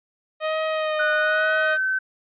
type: tone with vibrato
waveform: sawtooth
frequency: 622.3 Hz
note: D#5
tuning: in tune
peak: -18 dBFS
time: 0.4-1.78 s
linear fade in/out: 50 ms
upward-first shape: sine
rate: 1.1 Hz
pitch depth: 25 cents each way
type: tone with pitch glide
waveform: sine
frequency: 1480 to 1532.2 Hz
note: F#6 to G6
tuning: 0 to -40 cents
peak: -20 dBFS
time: 0.99-1.99 s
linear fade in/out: 10 ms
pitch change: +60 cents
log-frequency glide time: 1.34-1.75 s
effects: resampled to 8000 Hz